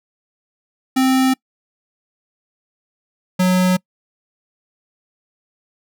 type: tone pair in turn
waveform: square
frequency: 261.6 / 183.54 Hz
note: C4 / F#3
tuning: 0 / -14 cents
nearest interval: tritone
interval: 614 cents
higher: first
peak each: -13 dBFS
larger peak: neither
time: 0.96-1.34 / 3.39-3.77 s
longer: neither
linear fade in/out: 10 ms
effects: noise-tail reverb RT60 0.1 s tail -26 dB re dry